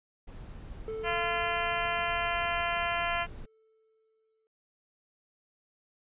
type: noise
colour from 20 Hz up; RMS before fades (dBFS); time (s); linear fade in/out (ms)
brown; -44; 0.27-3.46; 10
type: tone with exponential decay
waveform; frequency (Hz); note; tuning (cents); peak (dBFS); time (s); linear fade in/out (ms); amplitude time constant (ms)
triangle; 440.6; A4; +2; -31; 0.88-4.47; 0; 780
type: harmonic tone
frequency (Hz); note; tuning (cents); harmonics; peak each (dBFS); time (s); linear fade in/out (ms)
343.7; F4; -28; 2 / 3 / 4 / 5 / 6 / 7 / 8 / 9; -33 / -35 / -36 / -37 / -38 / -38 / -39 / -40; 1.03-3.27; 50
effects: resampled to 8000 Hz